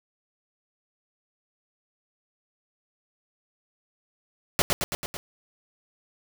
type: noise with echo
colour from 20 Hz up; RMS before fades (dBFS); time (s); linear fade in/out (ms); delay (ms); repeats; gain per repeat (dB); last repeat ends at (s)
pink; -21; 4.59-4.62; 0; 110; 5; -3; 5.17
effects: none